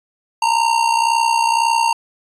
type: tone with amplitude modulation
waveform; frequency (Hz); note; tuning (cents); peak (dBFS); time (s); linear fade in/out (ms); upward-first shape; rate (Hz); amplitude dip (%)
square; 920; A#5; -23; -11; 0.42-1.93; 5; sine; 61.9; 70
effects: resampled to 22050 Hz

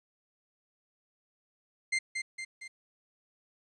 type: tone with echo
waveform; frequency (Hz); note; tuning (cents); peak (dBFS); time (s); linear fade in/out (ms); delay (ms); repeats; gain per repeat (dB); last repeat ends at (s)
40% pulse; 2093; C7; 0; -26; 1.92-1.99; 10; 230; 3; -5; 2.68
effects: resampled to 24000 Hz + 11-bit

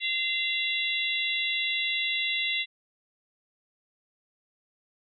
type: harmonic tone with a mistuned harmonic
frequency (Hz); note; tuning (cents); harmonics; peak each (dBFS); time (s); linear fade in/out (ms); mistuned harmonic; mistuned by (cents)
689; F5; -24; 3 / 4 / 5 / 6; -30 / -31 / -32 / -33; 0-2.66; 50; 6; -100
effects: none

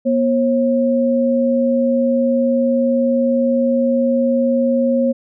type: tone pair together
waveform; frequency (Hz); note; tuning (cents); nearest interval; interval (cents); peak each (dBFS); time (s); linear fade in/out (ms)
sine; 240.5 / 540; B3 / C#5; -46 / -45; octave + major second; 1401; -15 / -16; 0.05-5.13; 20
effects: none

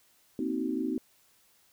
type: chord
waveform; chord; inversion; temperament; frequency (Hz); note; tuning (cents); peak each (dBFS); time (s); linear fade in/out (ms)
sine; C half-diminished seventh; third; just; 235.5 / 261.6 / 314 / 376.7; Bb3 / C4 / Eb4 / Gb4; +18 / 0 / +16 / +31; -36 / -32 / -33 / -37; 0.39-0.98; 2
effects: white hiss -65 dBFS RMS until 1.72 s

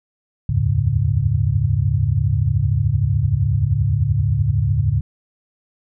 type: tone cluster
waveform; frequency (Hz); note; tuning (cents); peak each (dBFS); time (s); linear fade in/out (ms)
sine; 73 / 83.5 / 93.7 / 106.7 / 140.3; D2 / E2 / F#2 / G#2 / C#3; -10 / +23 / +22 / +47 / +21; -25 / -24 / -24 / -18 / -20; 0.49-5.01; 5
effects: none

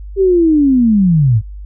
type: linear sweep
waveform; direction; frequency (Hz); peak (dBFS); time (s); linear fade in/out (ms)
sine; down; 396.8 to 98; -7; 0.16-1.42; 50
effects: added 50 Hz sine -26 dBFS peak until 1.65 s

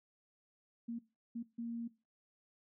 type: tone bursts at uneven times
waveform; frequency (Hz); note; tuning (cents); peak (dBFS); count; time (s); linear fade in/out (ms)
sine; 233.1; A#3; 0; -38; 3; 0.88-0.99 / 1.35-1.43 / 1.58-1.88; 10
effects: noise-tail reverb RT60 0.3 s tail -19 dB re dry

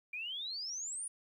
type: exponential sweep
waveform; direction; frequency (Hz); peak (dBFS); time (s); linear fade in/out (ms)
sine; up; 2349 to 9790; -38; 0.13-1.08; 5
effects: 12-bit

